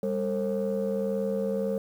sine tone cluster, 198.6 / 454.2 / 536 Hz, G3 / A#4 / C5, +23 / -45 / +42 cents, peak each -29 dBFS, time 0.03-1.78 s, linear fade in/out 2 ms, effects tanh soft clip ceiling -20 dBFS + 9-bit

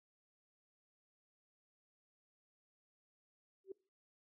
sine tone with exponential growth, 385.1 Hz, G4, 31 cents flat, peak -40 dBFS, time 3.64-3.72 s, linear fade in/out 5 ms, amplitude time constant 17 ms, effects noise-tail reverb RT60 0.4 s tail -24 dB re dry

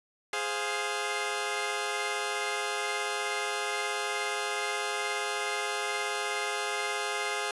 10% pulse chord, F minor, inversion first, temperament equal, 415.3 / 523.3 / 698.5 Hz, Ab4 / C5 / F5, 0 / 0 / 0 cents, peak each -24 / -28 / -27 dBFS, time 0.33-7.51 s, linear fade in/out 2 ms, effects resampled to 24000 Hz

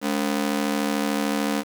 sawtooth ring-modulated tone, 248.6 Hz, B3, 12 cents sharp, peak -15 dBFS, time 0.01-1.64 s, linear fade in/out 50 ms, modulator 36.8 Hz, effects 7-bit

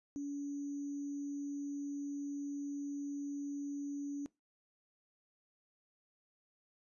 sine tone with sample-and-hold, 284.8 Hz, C#4, 47 cents sharp, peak -37 dBFS, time 0.16-4.26 s, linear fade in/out 0 ms, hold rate 6300 Hz, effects noise-tail reverb RT60 0.2 s tail -20 dB re dry + resampled to 24000 Hz

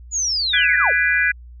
sine linear sweep, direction down, 7000 to 344.6 Hz, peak -18 dBFS, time 0.11-0.93 s, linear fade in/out 50 ms
sine chord, G# half-diminished seventh, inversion third, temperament just, 1495.1 / 1661.2 / 1993.5 / 2392 Hz, F#6 / G#6 / B6 / D7, +18 / 0 / +16 / +31 cents, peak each -21 / -18 / -21 / -22 dBFS, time 0.53-1.32 s, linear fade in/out 10 ms
effects added 60 Hz sine -37 dBFS peak until 1.6 s

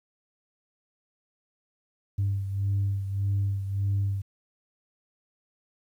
sine beating tone pair, 98.8 / 100.5 Hz, G2 / G2, +14 / +44 cents, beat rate 1.7 Hz, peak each -24 / -31 dBFS, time 2.18-4.22 s, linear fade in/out 10 ms, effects tanh soft clip ceiling -20 dBFS + 10-bit

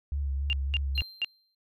sine tone with vibrato, 69.5 Hz, C#2, 5 cents sharp, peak -27 dBFS, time 0.12-1.02 s, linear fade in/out 0 ms, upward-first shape sine, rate 3.5 Hz, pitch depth 42 cents each way
sine tone bursts, 2794 Hz, F7, in tune, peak -25 dBFS, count 4, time 0.5-1.246 s, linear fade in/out 0 ms, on 29 ms, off 210 ms
triangle tone with exponential decay, 4149 Hz, C8, 15 cents flat, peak -34 dBFS, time 0.95-1.55 s, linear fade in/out 5 ms, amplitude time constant 130 ms
effects none

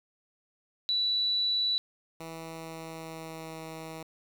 sine tone, 3949 Hz, B7, 1 cent flat, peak -25 dBFS, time 0.89-1.78 s, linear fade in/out 0 ms
10% pulse tone with pitch glide, 163.1 to 160.48 Hz, E3 to E3, -18 to -46 cents, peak -31 dBFS, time 2.2-4.03 s, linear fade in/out 5 ms, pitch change -28 cents, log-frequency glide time 2.34-3.66 s
effects 10-bit

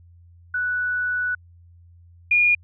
sine tone pair in turn, 1480 / 2431 Hz, F#6 / D#7, 0 / -41 cents, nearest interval major sixth, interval 859 cents, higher second, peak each -21 / -14 dBFS, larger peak second, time 0.54-1.35 / 2.31-2.55 s, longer first, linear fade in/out 5 ms, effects added 86 Hz sine -47 dBFS peak until 2.63 s

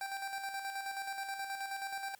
25% pulse tone with tremolo, 784 Hz, G5, in tune, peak -33 dBFS, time 0.01-2.15 s, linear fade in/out 2 ms, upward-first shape square, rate 9.4 Hz, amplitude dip 45%, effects white hiss -64 dBFS RMS until 2.19 s

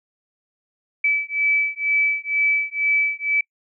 sine beating tone pair, 2302 / 2304.1 Hz, D7 / D7, -35 / -34 cents, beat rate 2.1 Hz, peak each -21 dBFS, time 1.04-3.41 s, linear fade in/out 5 ms, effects noise-tail reverb RT60 0.1 s tail -26 dB re dry

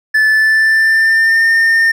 triangle tone with pitch glide, 1744 to 1816 Hz, A6 to A#6, -16 to -46 cents, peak -6 dBFS, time 0.14-1.92 s, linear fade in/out 10 ms, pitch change +70 cents, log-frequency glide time 0.28-1.47 s, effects none

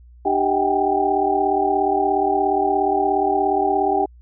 sine tone cluster, 301.2 / 391.4 / 637 / 762 / 799 Hz, D4 / G4 / D#5 / G5 / G5, +44 / -3 / +41 / -49 / +33 cents, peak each -26 / -21 / -28 / -21 / -21 dBFS, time 0.25-4.06 s, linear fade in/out 10 ms, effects added 60 Hz sine -43 dBFS peak until 4.21 s

